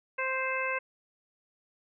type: harmonic tone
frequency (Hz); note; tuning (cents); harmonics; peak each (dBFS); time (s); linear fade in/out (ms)
523.3; C5; 0; 1 / 2 / 3 / 4 / 5; -35 / -35 / -35 / -35 / -35; 0.18-0.79; 10
effects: none